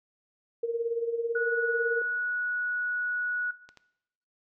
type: tone with tremolo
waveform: sine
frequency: 464.7 Hz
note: A#4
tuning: 5 cents flat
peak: -24 dBFS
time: 0.63-2.02 s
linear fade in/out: 5 ms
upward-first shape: sine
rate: 18 Hz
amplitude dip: 70%
type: tone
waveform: sine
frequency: 1465 Hz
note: F#6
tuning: 18 cents flat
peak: -28 dBFS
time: 1.35-3.51 s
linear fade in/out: 5 ms
type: clicks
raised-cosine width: 0.2 ms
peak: -32 dBFS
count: 2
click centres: 3.69 / 3.773 s
effects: noise-tail reverb RT60 0.8 s tail -17 dB re dry